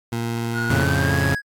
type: tone with vibrato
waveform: 20% pulse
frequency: 116.54 Hz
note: A#2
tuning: in tune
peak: -18 dBFS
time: 0.12-0.84 s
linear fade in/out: 5 ms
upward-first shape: sine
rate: 20 Hz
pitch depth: 13 cents each way
type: tone with pitch glide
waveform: triangle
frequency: 1447 to 1662.2 Hz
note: F#6 to G#6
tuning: -39 to +1 cents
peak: -22 dBFS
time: 0.53-1.42 s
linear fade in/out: 50 ms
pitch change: +240 cents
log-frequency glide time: 0.69-1.18 s
type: chord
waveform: sawtooth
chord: F augmented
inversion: none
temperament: equal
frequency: 87.31 / 110 / 138.59 Hz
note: F2 / A2 / C#3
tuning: 0 / 0 / 0 cents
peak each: -18 / -22 / -17 dBFS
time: 0.7-1.35 s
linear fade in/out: 5 ms
effects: AAC 64 kbps